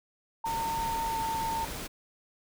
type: tone with pitch glide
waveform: sine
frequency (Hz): 910 to 900.1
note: A#5 to A5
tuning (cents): -42 to +39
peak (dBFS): -29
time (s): 0.44-1.65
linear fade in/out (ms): 5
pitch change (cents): -19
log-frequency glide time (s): 1.02-1.21
type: noise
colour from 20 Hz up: pink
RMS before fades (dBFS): -38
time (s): 0.45-1.88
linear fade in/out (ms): 20
effects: none